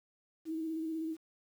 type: tone with vibrato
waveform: sine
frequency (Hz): 320.8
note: E4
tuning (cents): -47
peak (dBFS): -34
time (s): 0.45-1.17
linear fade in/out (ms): 50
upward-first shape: square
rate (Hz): 16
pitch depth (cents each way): 23
effects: 10-bit